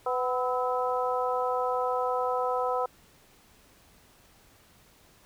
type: harmonic tone with a mistuned harmonic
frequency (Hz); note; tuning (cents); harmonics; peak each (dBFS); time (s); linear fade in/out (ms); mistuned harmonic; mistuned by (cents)
250.6; B3; +25; 2 / 3 / 4 / 5; -29 / -31 / -32 / -33; 0.06-2.86; 5; 5; +56
effects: pink hiss -59 dBFS RMS until 5.25 s